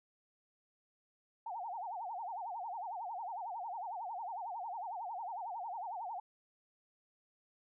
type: tone with vibrato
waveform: sine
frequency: 813 Hz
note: G#5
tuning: 37 cents flat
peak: -39 dBFS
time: 1.46-6.2 s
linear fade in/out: 5 ms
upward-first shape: sine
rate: 11 Hz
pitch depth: 250 cents each way
effects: none